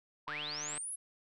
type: linear sweep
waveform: sine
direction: up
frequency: 863 to 11110 Hz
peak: -38 dBFS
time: 0.27-0.96 s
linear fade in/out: 10 ms
type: click train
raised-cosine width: 0.3 ms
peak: -28 dBFS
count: 75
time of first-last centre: 0.28-0.777 s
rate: 149 Hz
effects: none